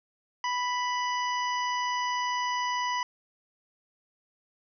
harmonic tone, 987.8 Hz, B5, in tune, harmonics 1 / 2 / 3 / 5 / 6, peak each -28 / -34 / -38 / -42 / -44 dBFS, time 0.44-3.03 s, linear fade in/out 2 ms, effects none

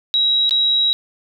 sine tone with dropouts, 3855 Hz, B7, 43 cents flat, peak -13 dBFS, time 0.14-0.93 s, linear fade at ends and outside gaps 0 ms, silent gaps 0.494-0.509 s, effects none

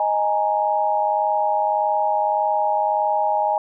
sine chord, D# suspended fourth, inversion none, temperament equal, 622.3 / 830.6 / 932.3 Hz, D#5 / G#5 / A#5, 0 / 0 / 0 cents, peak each -23 / -19 / -25 dBFS, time 0-3.58 s, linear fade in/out 2 ms, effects none

